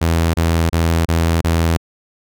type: tone bursts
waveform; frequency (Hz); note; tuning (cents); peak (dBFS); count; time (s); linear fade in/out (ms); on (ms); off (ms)
sawtooth; 82.8; E2; +8; -9; 5; 0.01-1.772; 10; 330; 28
effects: none